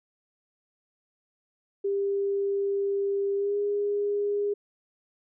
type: tone with pitch glide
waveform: sine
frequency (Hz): 398 to 408.7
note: G4 to G#4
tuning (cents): +26 to -28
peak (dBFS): -24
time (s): 1.84-4.54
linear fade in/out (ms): 10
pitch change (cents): +46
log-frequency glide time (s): 3.36-3.57
effects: none